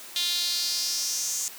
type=tone with high-pass filter sweep; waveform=sawtooth; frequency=350.7 Hz; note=F4; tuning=7 cents sharp; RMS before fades=-28 dBFS; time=0.16-1.48 s; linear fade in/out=0 ms; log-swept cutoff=3600 to 6900 Hz; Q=4.1; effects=white hiss -43 dBFS RMS until 1.58 s + high-pass 200 Hz 12 dB/octave